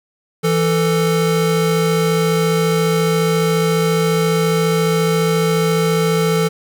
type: tone pair together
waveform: square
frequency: 165.83 / 443 Hz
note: E3 / A4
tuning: +11 / +12 cents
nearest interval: octave + perfect fourth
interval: 1701 cents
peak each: -17 dBFS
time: 0.43-6.49 s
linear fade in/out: 20 ms
effects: none